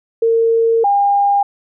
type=tone pair in turn; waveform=sine; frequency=456.5 / 805.7 Hz; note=A#4 / G5; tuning=-36 / +47 cents; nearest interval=minor seventh; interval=983 cents; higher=second; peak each=-10 dBFS; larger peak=neither; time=0.22-0.84 / 0.84-1.43 s; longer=first; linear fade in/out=5 ms; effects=none